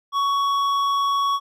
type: tone with hard clipping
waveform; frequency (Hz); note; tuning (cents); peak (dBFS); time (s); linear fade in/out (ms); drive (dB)
sine; 1118; C#6; +14; -20; 0.12-1.4; 50; 8
effects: none